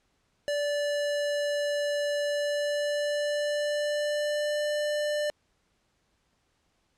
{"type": "tone with pitch glide", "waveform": "square", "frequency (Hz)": [582, 594.2], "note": ["D5", "D5"], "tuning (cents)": [-16, 20], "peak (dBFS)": -27, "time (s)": [0.48, 5.3], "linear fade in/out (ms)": 0, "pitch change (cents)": 36, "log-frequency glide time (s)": [2.23, 4.65], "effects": ["pink hiss -72 dBFS RMS until 6.97 s", "low-pass 8000 Hz 12 dB/octave"]}